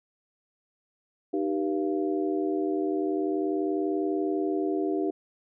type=tone cluster; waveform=sine; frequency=306.8 / 387.2 / 479 / 687 Hz; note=D#4 / G4 / A#4 / F5; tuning=-24 / -21 / +47 / -29 cents; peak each=-28 / -28 / -37 / -36 dBFS; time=1.33-5.11 s; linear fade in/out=10 ms; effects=none